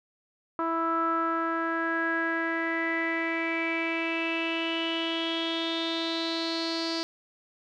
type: tone with low-pass filter sweep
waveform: sawtooth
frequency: 329.6 Hz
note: E4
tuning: in tune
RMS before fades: -29 dBFS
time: 0.59-7.03 s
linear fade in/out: 0 ms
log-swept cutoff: 1200 to 4700 Hz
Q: 7.8
effects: none